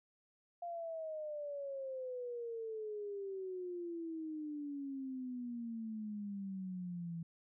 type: exponential sweep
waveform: sine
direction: down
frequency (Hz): 698.5 to 164.81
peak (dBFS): -40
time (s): 0.62-7.23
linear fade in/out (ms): 5
effects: none